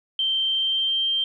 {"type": "tone with pitch glide", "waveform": "sine", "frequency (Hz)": [3131, 3151], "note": ["G7", "G7"], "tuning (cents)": [-3, 8], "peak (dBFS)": -20, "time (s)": [0.19, 1.24], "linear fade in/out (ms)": 2, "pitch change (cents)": 11, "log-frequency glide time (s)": [0.4, 1.03], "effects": ["10-bit"]}